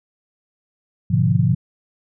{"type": "chord", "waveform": "sine", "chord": "G# diminished seventh", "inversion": "none", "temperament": "equal with one note detuned", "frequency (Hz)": [103.83, 123.47, 146.83, 173.91], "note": ["G#2", "B2", "D3", "F3"], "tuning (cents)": [0, 0, 0, -7], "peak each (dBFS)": [-20, -18, -20, -19], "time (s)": [1.1, 1.55], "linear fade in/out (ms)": 10, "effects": []}